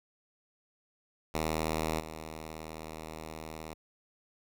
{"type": "tone with level steps", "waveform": "5% pulse", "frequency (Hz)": 79.1, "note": "D#2", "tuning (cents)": 29, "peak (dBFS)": [-19, -30], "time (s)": [1.34, 3.74], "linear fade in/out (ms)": 5, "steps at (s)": 1.99, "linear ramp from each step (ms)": 20, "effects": []}